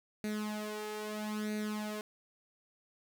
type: tone with flanger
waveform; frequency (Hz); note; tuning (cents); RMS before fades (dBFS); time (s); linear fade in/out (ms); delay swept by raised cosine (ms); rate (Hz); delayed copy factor
sawtooth; 212.3; G#3; +38; -38; 0.24-2.01; 0; 0.47 to 2.27; 0.77; +0.75
effects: none